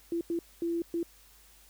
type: tone bursts at uneven times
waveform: sine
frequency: 338 Hz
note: E4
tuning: 43 cents sharp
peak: -28 dBFS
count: 4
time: 0.12-0.21 / 0.3-0.39 / 0.62-0.82 / 0.94-1.03 s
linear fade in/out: 2 ms
effects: added 50 Hz sine -61 dBFS peak until 1.69 s + white hiss -59 dBFS RMS until 1.69 s